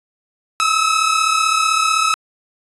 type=tone pair together; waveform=sawtooth; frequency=1274.2 / 1310 Hz; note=D#6 / E6; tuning=+41 / -11 cents; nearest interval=unison; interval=48 cents; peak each=-13 dBFS; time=0.6-2.14 s; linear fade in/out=0 ms; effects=resampled to 24000 Hz